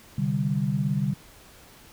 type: chord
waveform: sine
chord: C suspended second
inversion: none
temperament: equal with one note detuned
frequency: 130.81 / 148.37 / 196 Hz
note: C3 / D3 / G3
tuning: 0 / +18 / 0 cents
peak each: -28 / -26 / -27 dBFS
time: 0.18-1.14 s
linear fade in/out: 5 ms
effects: pink hiss -51 dBFS RMS until 1.92 s